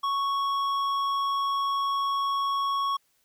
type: tone with hard clipping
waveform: sine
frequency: 1108.7 Hz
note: C#6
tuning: in tune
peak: -26 dBFS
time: 0.03-2.97 s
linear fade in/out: 10 ms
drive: 8 dB
effects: white hiss -69 dBFS RMS until 3.24 s